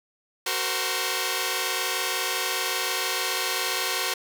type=tone cluster; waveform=5% pulse; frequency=374.5 / 461.3 / 519 / 1083 Hz; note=F#4 / A#4 / C5 / C#6; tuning=+21 / -18 / -14 / -41 cents; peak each=-19 dBFS; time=0.46-4.14 s; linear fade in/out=5 ms; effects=none